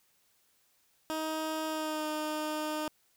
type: tone with pitch glide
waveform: 15% pulse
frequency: 314.6 to 306.7 Hz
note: D#4 to D#4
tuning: +19 to -25 cents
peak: -26 dBFS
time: 1.1-2.88 s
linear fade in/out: 0 ms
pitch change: -44 cents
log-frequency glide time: 1.67-2.07 s
effects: white hiss -70 dBFS RMS until 3.16 s